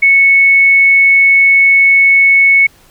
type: tone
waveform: sine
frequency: 2208 Hz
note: C#7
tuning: 7 cents flat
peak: -4 dBFS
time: 0.02-2.67 s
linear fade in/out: 10 ms
effects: pink hiss -46 dBFS RMS until 2.9 s